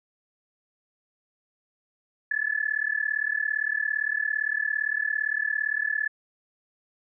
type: tone with amplitude modulation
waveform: sine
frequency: 1726 Hz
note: A6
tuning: 34 cents flat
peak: -20 dBFS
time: 2.31-6.08 s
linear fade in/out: 5 ms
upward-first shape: sine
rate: 37.6 Hz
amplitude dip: 95%
effects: none